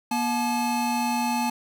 square tone pair together, 239.6 / 861.8 Hz, A#3 / A5, +48 / -36 cents, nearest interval octave + minor seventh, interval 2216 cents, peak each -27 / -26 dBFS, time 0.11-1.5 s, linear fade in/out 5 ms, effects none

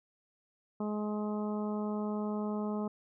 harmonic tone, 210.4 Hz, G#3, 23 cents sharp, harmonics 1 / 2 / 3 / 4 / 5 / 6, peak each -33 / -39 / -43 / -45 / -47 / -49 dBFS, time 0.8-2.88 s, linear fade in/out 5 ms, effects none

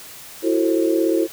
sine chord, F# half-diminished seventh, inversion third, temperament just, 333 / 370 / 444 / 532.8 Hz, E4 / F#4 / A4 / C5, +18 / 0 / +16 / +31 cents, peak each -18 / -22 / -23 / -24 dBFS, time 0.42-1.28 s, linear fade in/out 50 ms, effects white hiss -39 dBFS RMS until 1.32 s

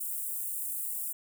white high-pass noise, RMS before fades -35 dBFS, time 0-1.13 s, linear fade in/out 10 ms, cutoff 8200 Hz, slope 48 dB/octave, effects none

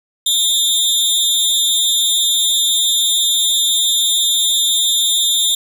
sawtooth tone with amplitude modulation, 3603 Hz, A7, 40 cents sharp, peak -6 dBFS, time 0.26-5.55 s, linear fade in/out 5 ms, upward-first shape sine, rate 293 Hz, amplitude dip 80%, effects none

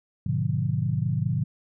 sine chord, G# diminished seventh, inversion none, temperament just, 103.83 / 124.59 / 149.51 / 179.41 Hz, G#2 / B2 / D3 / F3, 0 / +16 / +31 / +47 cents, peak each -29 / -27 / -27 / -31 dBFS, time 0.26-1.44 s, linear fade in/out 5 ms, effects none

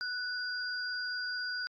sine tone pair together, 1481 / 4803 Hz, F#6 / D8, +1 / +38 cents, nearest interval octave + minor sixth, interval 2037 cents, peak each -35 / -38 dBFS, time 0.01-1.67 s, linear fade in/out 0 ms, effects AAC 48 kbps

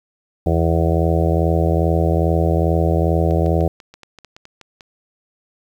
harmonic tone, 82.41 Hz, E2, in tune, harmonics 1 / 2 / 4 / 5 / 6 / 7 / 8 / 9, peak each -17 / -20 / -23 / -24 / -25 / -25 / -26 / -27 dBFS, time 0.46-3.68 s, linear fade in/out 5 ms
clicks, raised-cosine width 0.2 ms, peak -23 dBFS, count 12, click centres 3.309 / 3.462 / 3.608 / 3.802 / 3.94 / 4.033 / 4.187 / 4.247 / 4.365 / 4.454 / 4.613 / 4.808 s
effects 8-bit

